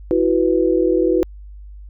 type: chord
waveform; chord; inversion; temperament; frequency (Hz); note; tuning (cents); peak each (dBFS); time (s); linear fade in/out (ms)
sine; E suspended second; none; equal; 329.6 / 370 / 493.9; E4 / F#4 / B4; 0 / 0 / 0; -17 / -17 / -19; 0.11-1.23; 0
effects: added 50 Hz sine -34 dBFS peak until 1.89 s